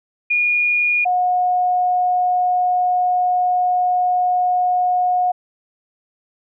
sine tone pair in turn, 2437 / 724.5 Hz, D#7 / F#5, -37 / -37 cents, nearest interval octave + major sixth, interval 2100 cents, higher first, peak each -14 dBFS, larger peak neither, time 0.3-1.05 / 1.05-5.32 s, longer second, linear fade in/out 10 ms, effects none

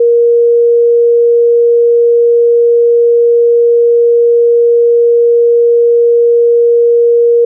sine tone, 471.5 Hz, A#4, 20 cents sharp, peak -4 dBFS, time 0-7.45 s, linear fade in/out 5 ms, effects none

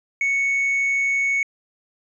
triangle tone with hard clipping, 2217 Hz, C#7, in tune, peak -17 dBFS, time 0.21-1.43 s, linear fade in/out 2 ms, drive 1 dB, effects resampled to 22050 Hz

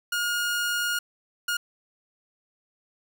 sawtooth tone bursts at uneven times, 1429 Hz, F6, 39 cents sharp, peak -21 dBFS, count 2, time 0.12-0.99 / 1.48-1.57 s, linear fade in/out 5 ms, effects none

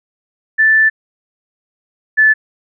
sine tone pair in turn, 1760 / 1741.8 Hz, A6 / A6, 0 / -18 cents, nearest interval unison, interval 18 cents, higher first, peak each -7 / -6 dBFS, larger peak second, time 0.58-0.9 / 2.17-2.34 s, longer first, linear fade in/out 20 ms, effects none

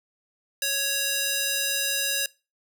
square tone with high-pass filter, 554.4 Hz, C#5, in tune, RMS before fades -26 dBFS, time 0.62-2.26 s, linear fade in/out 2 ms, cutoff 2500 Hz, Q 0.55, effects noise-tail reverb RT60 0.3 s tail -23 dB re dry

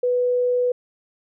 sine tone, 493.9 Hz, B4, in tune, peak -17 dBFS, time 0.03-0.72 s, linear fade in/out 5 ms, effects none

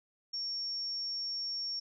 sine tone, 5500 Hz, F8, 27 cents flat, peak -34 dBFS, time 0.33-1.8 s, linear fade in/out 10 ms, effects none

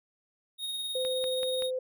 square tone with tremolo, 3729 Hz, A#7, in tune, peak -32 dBFS, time 0.58-1.71 s, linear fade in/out 50 ms, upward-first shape sine, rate 19 Hz, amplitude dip 30%
sine tone, 513 Hz, C5, 34 cents flat, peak -29 dBFS, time 0.95-1.79 s, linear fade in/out 5 ms
click train, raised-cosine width 0.3 ms, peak -25 dBFS, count 4, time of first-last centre 1.05-1.623 s, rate 5.24 Hz
effects none

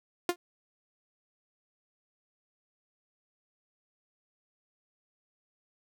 sawtooth tone with exponential decay, 351.6 Hz, F4, 12 cents sharp, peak -18 dBFS, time 0.29-0.36 s, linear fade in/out 2 ms, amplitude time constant 15 ms, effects none

